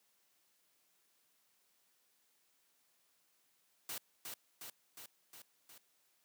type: noise with echo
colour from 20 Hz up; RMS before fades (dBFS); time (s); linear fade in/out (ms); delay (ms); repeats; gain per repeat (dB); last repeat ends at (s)
white; -43; 3.89-3.98; 2; 360; 5; -3; 5.78
effects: white hiss -75 dBFS RMS until 6.24 s + high-pass 150 Hz 12 dB/octave